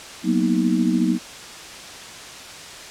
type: chord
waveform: sine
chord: B major seventh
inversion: second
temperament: equal with one note detuned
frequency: 185 / 233.1 / 246.9 / 315.5 Hz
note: F#3 / A#3 / B3 / D#4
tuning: 0 / 0 / 0 / +24 cents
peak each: -22 dBFS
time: 0.23-1.19 s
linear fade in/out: 50 ms
effects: white hiss -37 dBFS RMS until 2.9 s + low-pass 7000 Hz 12 dB/octave